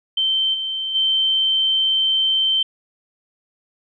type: tone with level steps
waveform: sine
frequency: 3109 Hz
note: G7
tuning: 15 cents flat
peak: -16 / -22 / -15 dBFS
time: 0.17-2.63 s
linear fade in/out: 5 ms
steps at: 0.53 / 0.94 s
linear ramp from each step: 20 ms
effects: none